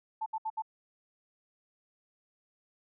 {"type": "tone bursts", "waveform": "sine", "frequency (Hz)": 880, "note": "A5", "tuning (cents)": 0, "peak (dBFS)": -31, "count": 4, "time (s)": [0.21, 0.622], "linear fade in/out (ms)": 10, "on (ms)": 52, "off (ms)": 68, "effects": []}